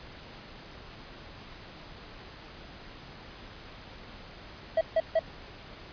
triangle tone bursts, 648 Hz, E5, 30 cents flat, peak -19 dBFS, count 3, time 4.77-5.193 s, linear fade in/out 5 ms, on 41 ms, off 150 ms, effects pink hiss -47 dBFS RMS until 5.92 s + resampled to 11025 Hz

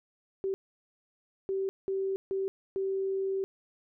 sine tone bursts at uneven times, 386.2 Hz, G4, 26 cents flat, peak -28 dBFS, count 5, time 0.44-0.54 / 1.49-1.69 / 1.88-2.16 / 2.31-2.48 / 2.76-3.44 s, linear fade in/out 0 ms, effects none

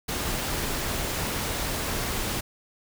pink noise, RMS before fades -29 dBFS, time 0.08-2.41 s, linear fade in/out 10 ms, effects none

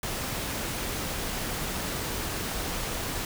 pink noise, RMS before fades -32 dBFS, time 0.03-3.25 s, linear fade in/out 2 ms, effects none

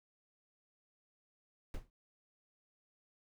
brown noise with exponential decay, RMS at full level -35 dBFS, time 1.74-1.9 s, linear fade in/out 1 ms, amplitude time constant 33 ms, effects none

